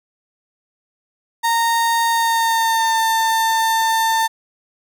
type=tone with pitch glide; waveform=35% pulse; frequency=924 to 896.7 Hz; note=A#5 to A5; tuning=-16 to +33 cents; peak=-13 dBFS; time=1.43-4.28 s; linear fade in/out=20 ms; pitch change=-51 cents; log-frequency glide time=2.08-3 s; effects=none